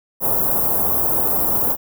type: band-stop noise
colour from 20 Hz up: white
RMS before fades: -18 dBFS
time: 0.2-1.77 s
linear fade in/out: 50 ms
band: 1000 to 13000 Hz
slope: 24 dB/octave
effects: none